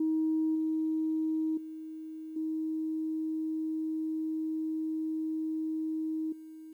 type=tone with level steps; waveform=sine; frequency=316.1 Hz; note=D#4; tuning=27 cents sharp; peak=-25 / -27 / -39 / -30 / -44 dBFS; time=0-6.73 s; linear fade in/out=5 ms; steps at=0.55 / 1.57 / 2.36 / 6.32 s; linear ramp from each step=5 ms; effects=tanh soft clip ceiling -21 dBFS + 11-bit